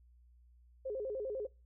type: tone with vibrato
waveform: sine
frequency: 470 Hz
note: A#4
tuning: 14 cents sharp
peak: -36 dBFS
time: 0.85-1.47 s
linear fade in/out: 10 ms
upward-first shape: square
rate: 10 Hz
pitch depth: 200 cents each way
effects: noise-tail reverb RT60 0.3 s tail -25 dB re dry + added 60 Hz sine -60 dBFS peak until 1.65 s